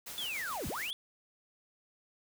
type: noise with tremolo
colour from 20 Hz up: white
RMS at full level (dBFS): -43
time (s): 0.06-0.91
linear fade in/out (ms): 10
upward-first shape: sine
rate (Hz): 7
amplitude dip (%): 30
type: linear two-way sweep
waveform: triangle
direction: down then up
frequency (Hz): 3520 to 30.87 to 3520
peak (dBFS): -34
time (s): 0.18-0.93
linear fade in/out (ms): 0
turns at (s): 0.68
effects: none